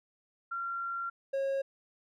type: tone pair in turn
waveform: sine / triangle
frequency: 1375 / 544.5 Hz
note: F6 / C#5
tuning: -27 / -31 cents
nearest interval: octave + major third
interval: 1604 cents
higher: first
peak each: -33 / -27 dBFS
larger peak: second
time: 0.51-1.1 / 1.33-1.62 s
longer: first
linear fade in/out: 10 ms
effects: none